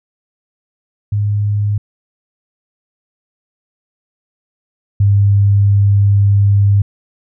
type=tone pair in turn; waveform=sine; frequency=103.3 / 100.59 Hz; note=G#2 / G2; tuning=-9 / +45 cents; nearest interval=unison; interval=46 cents; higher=first; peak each=-12 / -7 dBFS; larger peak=second; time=1.12-1.78 / 5-6.82 s; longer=second; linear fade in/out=5 ms; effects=none